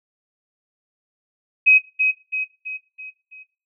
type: tone with echo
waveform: sine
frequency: 2533 Hz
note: D#7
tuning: 30 cents sharp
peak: -8 dBFS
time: 1.66-1.79 s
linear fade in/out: 20 ms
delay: 330 ms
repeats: 5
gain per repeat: -6 dB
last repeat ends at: 3.44 s
effects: noise-tail reverb RT60 0.3 s tail -17 dB re dry